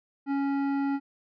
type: tone with hard clipping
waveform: sine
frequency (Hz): 277.9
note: C#4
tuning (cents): +4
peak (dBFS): -27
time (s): 0.26-1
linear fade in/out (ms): 50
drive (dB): 12
effects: resampled to 11025 Hz